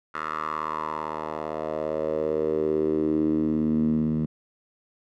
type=tone with band-pass filter sweep; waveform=10% pulse; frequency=77.7 Hz; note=D#2; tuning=2 cents flat; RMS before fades=-26 dBFS; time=0.14-4.26 s; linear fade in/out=10 ms; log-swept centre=1400 to 190 Hz; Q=4.4; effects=none